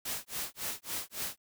white noise with tremolo, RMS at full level -35 dBFS, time 0.05-1.38 s, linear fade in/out 5 ms, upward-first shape sine, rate 3.6 Hz, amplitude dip 100%, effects none

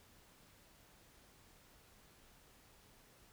silence, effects pink hiss -65 dBFS RMS until 3.32 s

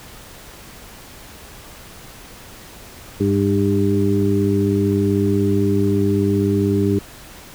harmonic tone with a mistuned harmonic, 100.6 Hz, G2, 45 cents sharp, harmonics 1 / 2 / 3 / 4, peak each -20 / -20 / -20 / -20 dBFS, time 3.2-6.99 s, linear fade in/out 5 ms, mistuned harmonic 4, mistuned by -20 cents, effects pink hiss -40 dBFS RMS until 7.54 s

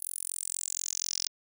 10% pulse tone with high-pass filter sweep, 44.2 Hz, F1, 22 cents sharp, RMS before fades -35 dBFS, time 0-1.28 s, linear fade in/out 10 ms, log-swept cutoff 11000 to 5200 Hz, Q 5.1, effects none

